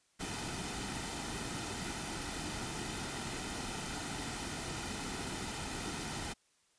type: noise with comb filter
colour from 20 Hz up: pink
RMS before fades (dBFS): -40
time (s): 0.19-6.34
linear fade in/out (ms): 20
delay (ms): 1.8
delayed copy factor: -0.5
effects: white hiss -72 dBFS RMS until 6.78 s + resampled to 22050 Hz